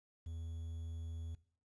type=tone with quantisation; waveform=triangle; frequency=82.41 Hz; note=E2; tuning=in tune; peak=-40 dBFS; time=0.26-1.35 s; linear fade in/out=5 ms; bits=11; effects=noise-tail reverb RT60 0.5 s tail -18 dB re dry + resampled to 22050 Hz